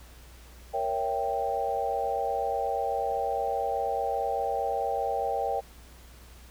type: chord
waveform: sine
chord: A# diminished seventh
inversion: none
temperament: equal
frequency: 466.2 / 554.4 / 659.3 / 784 Hz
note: A#4 / C#5 / E5 / G5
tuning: 0 / 0 / 0 / 0 cents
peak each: -33 / -33 / -34 / -29 dBFS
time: 0.73-5.61 s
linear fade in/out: 20 ms
effects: added 60 Hz sine -49 dBFS peak until 6.5 s + pink hiss -54 dBFS RMS until 6.5 s